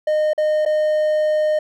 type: tone with dropouts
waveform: triangle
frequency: 613 Hz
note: D#5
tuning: 26 cents flat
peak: -13 dBFS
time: 0.07-1.59 s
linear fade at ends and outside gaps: 5 ms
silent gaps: 0.334-0.378 / 0.652-0.66 s
effects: none